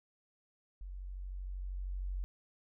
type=tone with level ramp; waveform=sine; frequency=46.43 Hz; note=F#1; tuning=7 cents sharp; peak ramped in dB=-42 to -34 dBFS; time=0.81-2.24 s; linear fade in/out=0 ms; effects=none